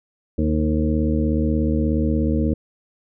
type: harmonic tone with a mistuned harmonic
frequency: 76.7 Hz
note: D#2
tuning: 24 cents flat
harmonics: 1 / 2 / 3 / 4 / 6 / 7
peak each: -21 / -26 / -22 / -24 / -29 / -31 dBFS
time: 0.38-2.54 s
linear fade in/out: 5 ms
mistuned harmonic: 4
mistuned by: +29 cents
effects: none